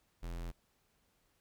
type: tone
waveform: square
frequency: 42.59 Hz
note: F1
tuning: 43 cents flat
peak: -40 dBFS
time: 0.22-0.52 s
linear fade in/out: 20 ms
effects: pink hiss -75 dBFS RMS until 1.4 s